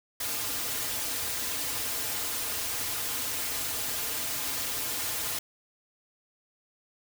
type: noise with comb filter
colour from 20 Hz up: white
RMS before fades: -32 dBFS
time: 0.2-5.39 s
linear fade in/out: 5 ms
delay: 5.3 ms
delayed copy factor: -0.8
effects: none